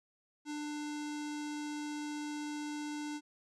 square tone with low-pass filter, 297.4 Hz, D4, 22 cents sharp, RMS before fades -40 dBFS, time 0.45-3.21 s, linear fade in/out 50 ms, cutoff 7200 Hz, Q 1.7, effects none

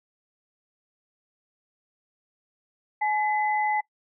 sine tone pair together, 848 / 2017 Hz, G#5 / B6, +36 / +36 cents, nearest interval octave + minor third, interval 1500 cents, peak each -23 / -29 dBFS, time 3.01-3.81 s, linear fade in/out 10 ms, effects noise-tail reverb RT60 0.1 s tail -21 dB re dry

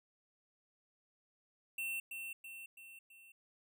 square tone with echo, 2700 Hz, E7, 41 cents sharp, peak -38 dBFS, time 1.78-2 s, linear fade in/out 5 ms, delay 330 ms, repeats 4, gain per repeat -5 dB, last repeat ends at 3.32 s, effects none

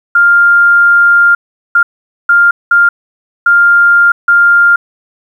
sine tone bursts at uneven times, 1400 Hz, F6, 4 cents sharp, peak -3 dBFS, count 6, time 0.15-1.35 / 1.75-1.83 / 2.29-2.51 / 2.71-2.89 / 3.46-4.12 / 4.28-4.76 s, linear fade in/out 5 ms, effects 7-bit

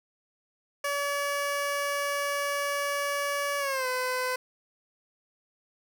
15% pulse tone with pitch glide, 570 to 507.8 Hz, C#5 to B4, +48 to +48 cents, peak -21 dBFS, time 0.84-4.36 s, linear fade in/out 5 ms, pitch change -200 cents, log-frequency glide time 3.59-3.87 s, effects none

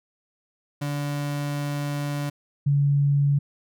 35% pulse / sine tone pair in turn, 144.7 / 142.13 Hz, D3 / C#3, -25 / +44 cents, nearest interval unison, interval 31 cents, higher first, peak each -24 / -17 dBFS, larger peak second, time 0.81-2.3 / 2.66-3.39 s, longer first, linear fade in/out 10 ms, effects none

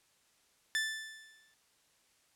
sawtooth tone with exponential decay, 1760 Hz, A6, in tune, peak -25 dBFS, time 0.75-1.54 s, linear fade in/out 0 ms, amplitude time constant 170 ms, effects white hiss -70 dBFS RMS until 2.35 s + low-pass 10000 Hz 12 dB/octave

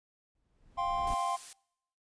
brown noise with exponential growth, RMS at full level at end -37 dBFS, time 0.35-1.14 s, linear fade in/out 2 ms, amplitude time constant 170 ms
triangle chord, F suspended second, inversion none, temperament just, 698.5 / 785.8 / 1047.7 Hz, F5 / G5 / C6, 0 / +4 / +2 cents, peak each -33 / -34 / -30 dBFS, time 0.77-1.37 s, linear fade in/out 20 ms
blue noise, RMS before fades -44 dBFS, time 1.07-1.53 s, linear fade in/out 2 ms
effects noise-tail reverb RT60 0.8 s tail -26 dB re dry + resampled to 22050 Hz

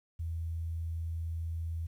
sine tone, 82.41 Hz, E2, in tune, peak -33 dBFS, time 0.19-1.87 s, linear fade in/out 10 ms, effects 11-bit

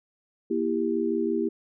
sine chord, E diminished, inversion second, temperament just, 237.3 / 329.6 / 395.6 Hz, Bb3 / E4 / G4, +31 / 0 / +16 cents, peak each -29 / -27 / -27 dBFS, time 0.5-1.49 s, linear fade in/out 10 ms, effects none

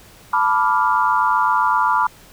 sine chord, B half-diminished seventh, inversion third, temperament equal, 880 / 987.8 / 1174.7 / 1396.9 Hz, A5 / B5 / D6 / F6, 0 / 0 / 0 / 0 cents, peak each -21 / -17 / -20 / -22 dBFS, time 0.33-2.07 s, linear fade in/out 5 ms, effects pink hiss -46 dBFS RMS until 2.32 s

